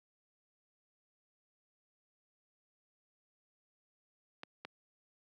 clicks, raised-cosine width 0.3 ms, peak -27 dBFS, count 2, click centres 4.434 / 4.65 s, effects high-pass 200 Hz 12 dB/octave

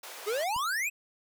pink high-pass noise, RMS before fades -44 dBFS, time 0.03-0.44 s, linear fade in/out 5 ms, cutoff 480 Hz, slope 24 dB/octave
square exponential sweep, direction up, 394.4 to 2637 Hz, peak -29 dBFS, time 0.26-0.9 s, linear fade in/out 20 ms
click, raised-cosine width 5 ms, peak -35 dBFS, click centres 0.563 s
effects none

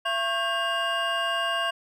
triangle tone cluster, 675 / 1093 / 1596 / 2826 Hz, E5 / C#6 / G6 / F7, +41 / -25 / +31 / +20 cents, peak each -28 dBFS, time 0.05-1.71 s, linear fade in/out 10 ms, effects none

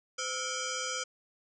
sine tone with frequency modulation, 2217 Hz, C#7, in tune, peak -32 dBFS, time 0.18-1.04 s, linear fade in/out 10 ms, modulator 910 Hz, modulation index 5.2, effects none

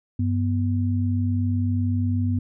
sine tone pair together, 97.4 / 245.4 Hz, G2 / B3, -11 / -11 cents, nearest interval octave + major third, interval 1600 cents, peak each -21 / -25 dBFS, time 0.19-2.39 s, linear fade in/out 5 ms, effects none

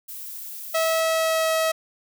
violet noise, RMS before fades -36 dBFS, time 0.08-1.01 s, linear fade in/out 10 ms
sawtooth tone with pitch glide, 648 to 643.2 Hz, E5 to E5, -30 to -43 cents, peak -16 dBFS, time 0.74-1.72 s, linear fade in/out 10 ms, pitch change -13 cents, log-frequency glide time 1.05-1.47 s
effects none

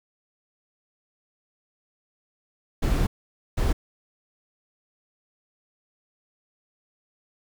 brown noise bursts at uneven times, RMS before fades -22 dBFS, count 2, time 2.82-3.07 / 3.57-3.73 s, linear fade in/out 10 ms, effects none

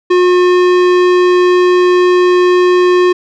sine tone with tanh clipping, 360.2 Hz, F#4, 46 cents flat, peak -8 dBFS, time 0.1-3.13 s, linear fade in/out 10 ms, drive 18 dB, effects none

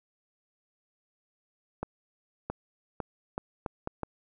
accelerating click train, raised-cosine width 1 ms, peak -18 dBFS, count 7, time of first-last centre 1.83-4.033 s, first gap 670 ms, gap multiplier 0.75, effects none

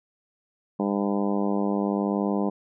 harmonic tone, 100.8 Hz, G2, 49 cents sharp, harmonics 2 / 3 / 4 / 5 / 6 / 7 / 8 / 9 / 10, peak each -25 / -29 / -31 / -33 / -35 / -36 / -37 / -38 / -39 dBFS, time 0.79-2.5 s, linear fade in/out 10 ms, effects none

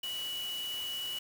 sine tone in noise, 2941 Hz, F#7, 11 cents flat, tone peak -35 dBFS, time 0.03-1.19 s, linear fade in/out 5 ms, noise white, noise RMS -45 dBFS, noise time 0.03-1.19 s, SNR +7 dB, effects none

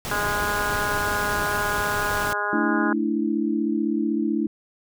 pink noise, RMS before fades -30 dBFS, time 0.05-2.33 s, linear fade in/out 0 ms
harmonic tone, 206.3 Hz, G#3, 11 cents flat, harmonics 2 / 3 / 4 / 5 / 6 / 7 / 8, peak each -33 / -34 / -31 / -30 / -32 / -27 / -31 dBFS, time 0.11-2.93 s, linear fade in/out 2 ms
sine chord, A suspended fourth, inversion none, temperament equal, 220 / 293.7 / 329.6 Hz, A3 / D4 / E4, 0 / 0 / 0 cents, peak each -25 dBFS, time 2.53-4.47 s, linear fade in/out 2 ms
effects none

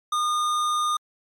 sine tone with hard clipping, 1219 Hz, D#6, 36 cents flat, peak -23 dBFS, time 0.12-0.97 s, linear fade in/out 5 ms, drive 14 dB, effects MP3 96 kbps

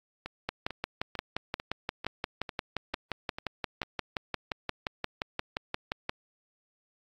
two click trains, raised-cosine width 0.3 ms, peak -14 / -21 dBFS, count 33 / 9, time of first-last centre 0.49-6.094 / 0.26-3.831 s, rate 5.71 / 2.24 Hz, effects AAC 64 kbps

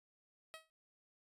10% pulse tone with exponential decay, 639 Hz, D#5, 46 cents sharp, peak -37 dBFS, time 0.54-0.7 s, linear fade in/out 0 ms, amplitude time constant 33 ms, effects resampled to 32000 Hz

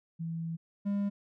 sine / triangle tone pair in turn, 164.81 / 201.4 Hz, E3 / G3, 0 / +47 cents, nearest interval minor third, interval 347 cents, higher second, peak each -33 / -26 dBFS, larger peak second, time 0.19-0.57 / 0.85-1.1 s, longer first, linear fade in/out 20 ms, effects none

